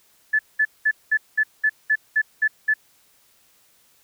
sine tone bursts, 1734 Hz, A6, 26 cents flat, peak -15 dBFS, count 10, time 0.33-2.74 s, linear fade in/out 10 ms, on 61 ms, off 200 ms, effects white hiss -59 dBFS RMS until 4.03 s

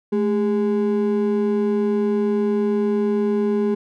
triangle ring-modulated tone, 311.1 Hz, D#4, in tune, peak -12 dBFS, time 0.12-3.75 s, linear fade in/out 10 ms, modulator 95.6 Hz, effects none

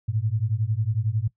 sine beating tone pair, 103.83 / 114.83 Hz, G#2 / A#2, 0 / -26 cents, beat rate 11 Hz, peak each -25 dBFS, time 0.08-1.28 s, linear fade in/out 10 ms, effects noise-tail reverb RT60 0.1 s tail -19 dB re dry

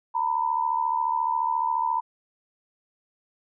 sine tone pair together, 913.5 / 987.8 Hz, A#5 / B5, -35 / 0 cents, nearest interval minor second, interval 135 cents, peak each -25 dBFS, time 0.14-2.01 s, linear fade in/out 20 ms, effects none

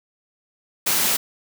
white high-pass noise, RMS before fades -20 dBFS, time 0.86-1.17 s, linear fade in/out 10 ms, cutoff 110 Hz, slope 24 dB/octave, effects none

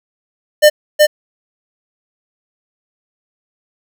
square tone with echo, 602 Hz, D5, 43 cents sharp, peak -4 dBFS, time 0.62-0.7 s, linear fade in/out 20 ms, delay 370 ms, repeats 1, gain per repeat -2 dB, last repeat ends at 1.07 s, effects none

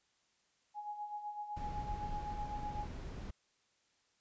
sine tone with tremolo, 834 Hz, G#5, 7 cents sharp, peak -38 dBFS, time 0.74-2.88 s, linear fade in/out 50 ms, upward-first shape sine, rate 7.9 Hz, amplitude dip 60%
brown noise, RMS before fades -43 dBFS, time 1.56-3.31 s, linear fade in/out 10 ms
effects white hiss -75 dBFS RMS until 4.2 s + resampled to 16000 Hz

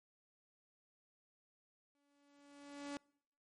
sawtooth tone with exponential growth, 285.3 Hz, C#4, 50 cents sharp, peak -37 dBFS, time 1.95-2.97 s, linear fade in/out 0 ms, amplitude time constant 220 ms, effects noise-tail reverb RT60 0.7 s tail -26 dB re dry + MP3 48 kbps

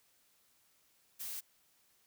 blue noise, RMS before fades -42 dBFS, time 1.19-1.41 s, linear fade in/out 20 ms, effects white hiss -71 dBFS RMS until 2.06 s

